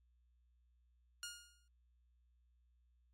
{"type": "tone with exponential decay", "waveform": "10% pulse", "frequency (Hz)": 1424, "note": "F6", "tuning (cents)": 33, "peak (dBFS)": -34, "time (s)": [1.23, 1.68], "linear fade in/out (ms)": 1, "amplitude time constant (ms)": 97, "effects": ["added 60 Hz sine -70 dBFS peak until 3.13 s", "MP3 64 kbps"]}